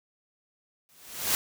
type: noise with exponential growth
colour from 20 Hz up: white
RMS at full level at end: -23 dBFS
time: 0.89-1.35 s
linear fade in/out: 0 ms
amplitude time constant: 100 ms
effects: none

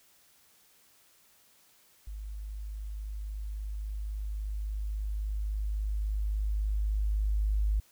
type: tone with level ramp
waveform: sine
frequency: 51.8 Hz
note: G#1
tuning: 4 cents flat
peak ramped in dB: -37 to -24 dBFS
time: 2.07-7.8 s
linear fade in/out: 5 ms
effects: white hiss -63 dBFS RMS until 7.91 s

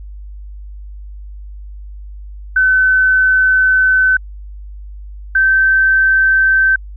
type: tone pair in turn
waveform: sine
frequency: 1520 / 1548.4 Hz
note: F#6 / G6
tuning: +46 / -22 cents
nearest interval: unison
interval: 32 cents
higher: second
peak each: -8 dBFS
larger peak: neither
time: 2.56-4.17 / 5.35-6.76 s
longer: first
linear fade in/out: 5 ms
effects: added 50 Hz sine -28 dBFS peak until 6.96 s

